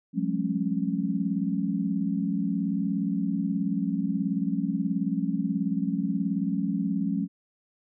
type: tone cluster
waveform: sine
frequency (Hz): 176 / 194.4 / 213 / 273.6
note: F3 / G3 / G#3 / C#4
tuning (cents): +14 / -14 / +44 / -23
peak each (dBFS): -30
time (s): 0.13-7.28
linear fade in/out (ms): 50
effects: none